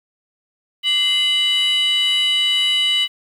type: tone with frequency modulation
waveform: sine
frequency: 2966 Hz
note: F#7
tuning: 4 cents sharp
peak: -12 dBFS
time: 0.83-3.08 s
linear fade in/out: 50 ms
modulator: 898 Hz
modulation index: 0.66
effects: tanh soft clip ceiling -13 dBFS + 8-bit